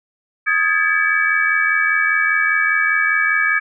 sine tone cluster, 1251 / 1641 / 1726 / 2283 Hz, D#6 / G#6 / A6 / D7, +9 / -21 / -34 / -50 cents, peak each -23 / -18 / -19 / -19 dBFS, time 0.46-3.6 s, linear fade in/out 20 ms, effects none

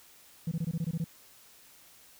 sine tone bursts, 164.81 Hz, E3, in tune, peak -26 dBFS, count 9, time 0.47-1.043 s, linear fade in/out 5 ms, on 45 ms, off 21 ms, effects tanh soft clip ceiling -27 dBFS + white hiss -57 dBFS RMS until 2.19 s

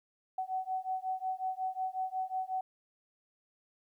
sine beating tone pair, 749 / 754.5 Hz, F#5 / F#5, +21 / +34 cents, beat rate 5.5 Hz, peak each -36 / -36 dBFS, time 0.38-2.61 s, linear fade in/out 5 ms, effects 12-bit

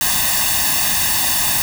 white noise with comb filter, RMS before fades -17 dBFS, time 0.01-1.62 s, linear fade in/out 0 ms, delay 1.1 ms, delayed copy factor +1, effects none

